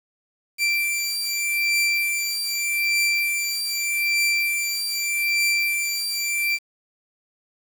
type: beating tone pair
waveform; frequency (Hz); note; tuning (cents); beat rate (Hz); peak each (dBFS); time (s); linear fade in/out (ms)
sawtooth; 2349 / 2349.82; D7 / D7; 0 / 0; 0.82; -21 / -20; 0.58-6.59; 50
effects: 7-bit